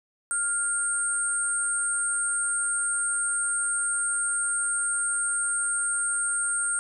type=tone cluster; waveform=sine; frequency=1404 / 8490 / 9110 Hz; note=F6 / C9 / C#9; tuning=+9 / +24 / +46 cents; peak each=-29 / -26 / -33 dBFS; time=0.31-6.79 s; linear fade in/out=0 ms; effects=none